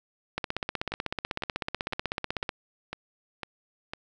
two click trains, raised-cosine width 0.3 ms, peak -18 / -13 dBFS, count 7 / 35, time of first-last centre 0.92-3.935 / 0.38-2.492 s, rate 1.99 / 16.1 Hz, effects none

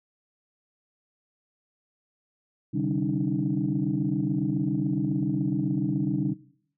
sine tone cluster, 133.4 / 149.8 / 193.8 / 282.7 / 309.9 Hz, C3 / D3 / G3 / C#4 / D#4, +34 / +35 / -20 / +34 / -7 cents, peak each -30 dBFS, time 2.73-6.34 s, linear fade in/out 20 ms, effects noise-tail reverb RT60 0.6 s tail -18 dB re dry + tanh soft clip ceiling -14 dBFS

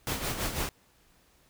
pink noise with tremolo, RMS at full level -30 dBFS, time 0.07-0.69 s, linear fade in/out 0 ms, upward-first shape sine, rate 6 Hz, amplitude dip 60%, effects pink hiss -64 dBFS RMS until 1.49 s

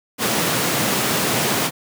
pink high-pass noise, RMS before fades -20 dBFS, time 0.18-1.71 s, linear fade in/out 50 ms, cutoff 130 Hz, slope 24 dB/octave, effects none

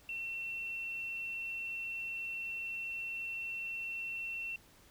sine tone with quantisation, 2706 Hz, E7, 45 cents sharp, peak -37 dBFS, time 0.09-4.56 s, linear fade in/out 2 ms, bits 11, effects pink hiss -62 dBFS RMS until 4.9 s

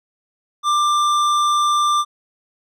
sine tone with hard clipping, 1186 Hz, D6, 17 cents sharp, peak -16 dBFS, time 0.63-2.05 s, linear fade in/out 50 ms, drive 12 dB, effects none

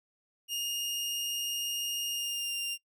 sawtooth tone with pitch glide, 2839 to 2793 Hz, F7 to F7, +28 to -1 cents, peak -29 dBFS, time 0.48-2.78 s, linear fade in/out 50 ms, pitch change -29 cents, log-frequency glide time 2.1-2.54 s, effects noise-tail reverb RT60 0.1 s tail -23 dB re dry

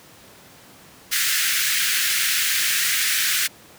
pink high-pass noise, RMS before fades -21 dBFS, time 1.11-3.48 s, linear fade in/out 20 ms, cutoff 1500 Hz, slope 48 dB/octave, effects pink hiss -47 dBFS RMS until 3.78 s + high-pass 100 Hz 12 dB/octave

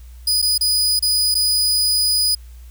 sawtooth tone with dropouts, 4965 Hz, D#8, 5 cents flat, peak -12 dBFS, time 0.27-2.35 s, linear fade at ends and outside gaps 5 ms, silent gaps 0.418-0.424 / 0.579-0.609 / 0.993-1.024 / 1.344-1.351 s, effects added 60 Hz sine -36 dBFS peak until 2.7 s + white hiss -54 dBFS RMS until 2.7 s

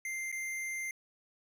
square tone with dropouts, 2093 Hz, C7, in tune, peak -36 dBFS, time 0.05-0.91 s, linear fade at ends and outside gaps 2 ms, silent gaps 0.317-0.325 s, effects resampled to 32000 Hz

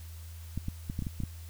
clicks, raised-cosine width 5 ms, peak -21 dBFS, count 8, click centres 0.576 / 0.684 / 0.899 / 0.991 / 1.023 / 1.068 / 1.203 / 1.236 s, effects added 82 Hz sine -42 dBFS peak until 1.49 s + white hiss -55 dBFS RMS until 1.49 s

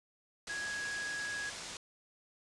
white low-pass noise, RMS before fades -45 dBFS, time 0.47-1.77 s, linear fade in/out 2 ms, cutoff 7700 Hz, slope 24 dB/octave
triangle tone, 1661.2 Hz, G#6, in tune, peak -35 dBFS, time 0.49-1.5 s, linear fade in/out 10 ms
effects resampled to 24000 Hz

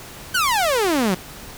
sawtooth exponential sweep, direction down, 1568 to 172.9 Hz, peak -13 dBFS, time 0.34-1.15 s, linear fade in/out 10 ms, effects pink hiss -38 dBFS RMS until 1.57 s

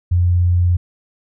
sine tone, 88.3 Hz, F2, 20 cents sharp, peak -11 dBFS, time 0.11-0.77 s, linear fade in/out 10 ms, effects none

